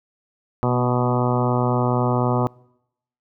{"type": "harmonic tone with a mistuned harmonic", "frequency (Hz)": 123.8, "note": "B2", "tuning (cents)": 5, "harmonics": [1, 2, 3, 4, 5, 6, 7, 8, 9, 10], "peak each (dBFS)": [-21, -24, -26, -27, -28, -29, -29, -30, -31, -31], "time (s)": [0.63, 2.47], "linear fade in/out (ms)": 0, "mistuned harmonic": 2, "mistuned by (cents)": -22, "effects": ["noise-tail reverb RT60 0.8 s tail -25 dB re dry"]}